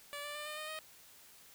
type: tone with pitch steps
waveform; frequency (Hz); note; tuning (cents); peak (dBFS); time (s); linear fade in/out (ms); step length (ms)
10% pulse; 578 / 587.1 / 596.3 / 605.7 / 615.2 / 624.9; D5 / D5 / D5 / D#5 / D#5 / D#5; -28 / -1 / +26 / -47 / -20 / +7; -33; 0.13-0.79; 0; 110
effects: white hiss -59 dBFS RMS until 1.54 s